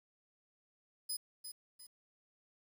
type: tone with echo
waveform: 10% pulse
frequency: 5010 Hz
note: D#8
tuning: 11 cents sharp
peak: -31 dBFS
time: 1.09-1.17 s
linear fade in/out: 10 ms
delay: 350 ms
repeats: 2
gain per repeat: -8 dB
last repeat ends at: 1.87 s
effects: 11-bit